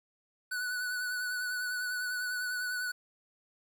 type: tone with vibrato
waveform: square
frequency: 1484 Hz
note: F#6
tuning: 5 cents sharp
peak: -33 dBFS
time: 0.51-2.92 s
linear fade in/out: 10 ms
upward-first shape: sine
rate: 10 Hz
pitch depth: 28 cents each way
effects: 10-bit